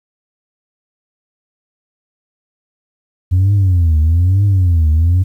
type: tone with vibrato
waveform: sine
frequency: 88.3 Hz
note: F2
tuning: 20 cents sharp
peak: -6 dBFS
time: 3.31-5.24 s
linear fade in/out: 20 ms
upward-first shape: triangle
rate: 1.1 Hz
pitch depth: 260 cents each way
effects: tanh soft clip ceiling -7 dBFS + 8-bit